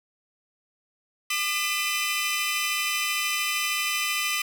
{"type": "tone cluster", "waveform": "sawtooth", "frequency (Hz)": [1203, 2006, 2419, 2641, 3048], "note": ["D6", "B6", "D#7", "E7", "G7"], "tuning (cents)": [41, 26, -49, 3, -49], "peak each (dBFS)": -28, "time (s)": [1.3, 4.42], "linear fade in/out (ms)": 5, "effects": []}